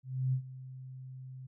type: tone with ADSR envelope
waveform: sine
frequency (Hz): 130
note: C3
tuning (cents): -11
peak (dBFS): -26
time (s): 0.03-1.47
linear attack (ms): 300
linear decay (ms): 86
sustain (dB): -17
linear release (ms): 11
effects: none